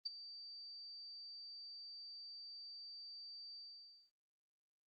sine tone with ADSR envelope, 4639 Hz, D8, 22 cents flat, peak -36 dBFS, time 0.05-4.11 s, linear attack 13 ms, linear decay 18 ms, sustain -14 dB, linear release 560 ms, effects Opus 24 kbps

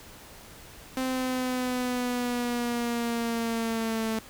sawtooth linear sweep, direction down, 260 to 221 Hz, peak -23 dBFS, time 0.97-4.19 s, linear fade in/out 2 ms, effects pink hiss -48 dBFS RMS until 4.29 s

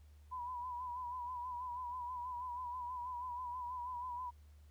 sine tone with vibrato, 987.8 Hz, B5, in tune, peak -40 dBFS, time 0.31-4.31 s, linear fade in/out 20 ms, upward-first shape sine, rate 6.2 Hz, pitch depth 53 cents each way, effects added 74 Hz sine -57 dBFS peak until 4.7 s + pink hiss -74 dBFS RMS until 4.7 s

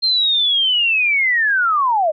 sine linear sweep, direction down, 4201 to 587.3 Hz, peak -13 dBFS, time 0.02-2.12 s, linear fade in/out 20 ms, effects none

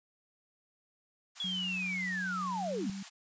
white high-pass noise, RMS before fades -47 dBFS, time 1.35-3.1 s, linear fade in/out 20 ms, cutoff 670 Hz, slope 96 dB/octave
sine linear sweep, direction down, 3400 to 164.81 Hz, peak -33 dBFS, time 1.4-2.9 s, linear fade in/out 2 ms
sine tone with pitch glide, 185 to 195.55 Hz, F#3 to G3, 0 to -4 cents, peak -38 dBFS, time 1.44-3.03 s, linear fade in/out 5 ms, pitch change +96 cents, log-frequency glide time 2.61-2.9 s
effects resampled to 16000 Hz

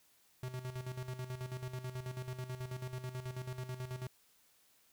square tone with tremolo, 127.2 Hz, C3, 48 cents flat, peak -39 dBFS, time 0.43-4.07 s, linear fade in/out 2 ms, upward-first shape square, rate 9.2 Hz, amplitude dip 65%, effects white hiss -69 dBFS RMS until 4.92 s

